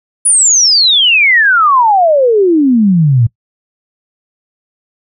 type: exponential sweep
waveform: sine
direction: down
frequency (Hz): 10000 to 110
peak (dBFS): -5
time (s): 0.25-3.27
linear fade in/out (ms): 10
effects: noise-tail reverb RT60 0.1 s tail -22 dB re dry